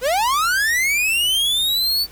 45% pulse linear sweep, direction up, 466.2 to 4558 Hz, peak -16 dBFS, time 0.01-2.07 s, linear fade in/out 50 ms, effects added 50 Hz sine -44 dBFS peak until 2.11 s + pink hiss -45 dBFS RMS until 2.11 s

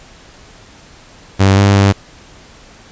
sawtooth tone with pitch steps, 97.2 / 99.9 / 99.1 Hz, G2 / G2 / G2, -14 / +33 / +19 cents, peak -3 dBFS, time 1.39-1.93 s, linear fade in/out 20 ms, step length 180 ms, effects pink hiss -41 dBFS RMS until 2.91 s + resampled to 16000 Hz

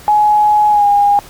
sine tone with pitch glide, 841 to 814.2 Hz, G#5 to G#5, +22 to -35 cents, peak -7 dBFS, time 0.08-1.19 s, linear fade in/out 0 ms, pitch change -57 cents, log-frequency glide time 0.7-0.86 s, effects pink hiss -37 dBFS RMS until 1.29 s + Opus 48 kbps

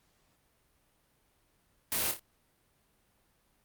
white noise with echo, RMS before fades -31 dBFS, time 1.92-2.11 s, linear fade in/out 0 ms, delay 28 ms, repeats 3, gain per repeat -7 dB, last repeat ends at 2.194 s, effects pink hiss -71 dBFS RMS until 3.64 s + Opus 48 kbps

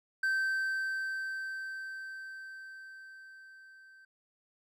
triangle tone with level ramp, 1553 Hz, G6, 17 cents flat, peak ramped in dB -25 to -53 dBFS, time 0.23-4.05 s, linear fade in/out 5 ms, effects none

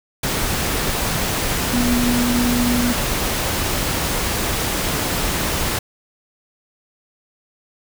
sine tone in noise, 242.9 Hz, B3, 29 cents flat, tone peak -17 dBFS, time 1.73-2.93 s, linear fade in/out 5 ms, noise pink, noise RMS -21 dBFS, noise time 0.23-5.79 s, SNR +1 dB, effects none

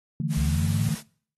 sine chord, D suspended second, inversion none, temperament equal, 146.83 / 164.81 / 220 Hz, D3 / E3 / A3, 0 / 0 / 0 cents, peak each -27 / -28 / -32 dBFS, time 0.2-0.95 s, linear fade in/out 2 ms
white noise, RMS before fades -38 dBFS, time 0.29-1.03 s, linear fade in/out 50 ms
sine linear sweep, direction up, 65.41 to 113.9 Hz, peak -24 dBFS, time 0.37-0.89 s, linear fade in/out 0 ms
effects noise-tail reverb RT60 0.5 s tail -22 dB re dry + AAC 32 kbps

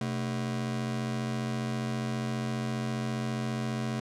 40% pulse ring-modulated tone, 174.61 Hz, F3, in tune, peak -26 dBFS, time 0.01-4 s, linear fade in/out 2 ms, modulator 47.4 Hz, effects low-pass 8000 Hz 12 dB/octave

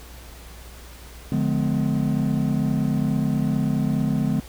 triangle chord, D diminished seventh, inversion none, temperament just, 146.83 / 176.2 / 211.4 / 253.7 Hz, D3 / F3 / Ab3 / Cb4, 0 / +16 / +31 / +47 cents, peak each -22 / -26 / -22 / -24 dBFS, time 1.32-4.4 s, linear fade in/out 2 ms, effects added 60 Hz sine -41 dBFS peak until 4.48 s + pink hiss -45 dBFS RMS until 4.48 s

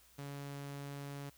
sawtooth tone, 141.3 Hz, C#3, 34 cents sharp, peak -39 dBFS, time 0.18-1.3 s, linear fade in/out 10 ms, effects added 60 Hz sine -70 dBFS peak until 1.37 s + white hiss -65 dBFS RMS until 1.37 s

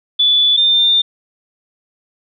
sine tone pair in turn, 3464 / 3599 Hz, A7 / A7, -28 / +38 cents, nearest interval minor second, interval 66 cents, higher second, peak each -9 dBFS, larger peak neither, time 0.19-0.57 / 0.57-1.02 s, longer second, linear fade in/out 10 ms, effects none

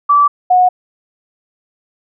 sine tone pair in turn, 1158 / 729.5 Hz, D6 / F#5, -25 / -25 cents, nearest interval minor sixth, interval 800 cents, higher first, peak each -6 dBFS, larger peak neither, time 0.09-0.28 / 0.5-0.69 s, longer neither, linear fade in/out 10 ms, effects none

